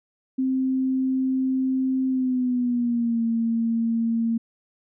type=tone with pitch glide; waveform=sine; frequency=261.7 to 229.1 Hz; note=C4 to A#3; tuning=0 to -30 cents; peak=-20 dBFS; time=0.38-4.38 s; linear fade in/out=10 ms; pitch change=-230 cents; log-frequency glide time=2.08-3.23 s; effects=none